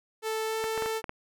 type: tone with pitch glide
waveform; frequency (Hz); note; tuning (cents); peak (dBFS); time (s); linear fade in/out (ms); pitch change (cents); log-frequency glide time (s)
sawtooth; 440 to 443.3; A4 to A4; 0 to +13; -25; 0.22-1.02; 50; +13; 0.46-0.56
type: clicks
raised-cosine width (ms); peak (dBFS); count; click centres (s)
0.5; -19; 6; 0.641 / 0.777 / 0.823 / 0.86 / 1.042 / 1.094
effects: none